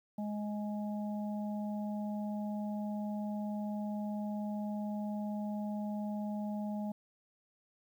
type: harmonic tone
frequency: 208.9 Hz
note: G#3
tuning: 10 cents sharp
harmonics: 1 / 3 / 4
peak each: -35 / -45 / -47 dBFS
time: 0.18-6.92 s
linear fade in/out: 5 ms
effects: 11-bit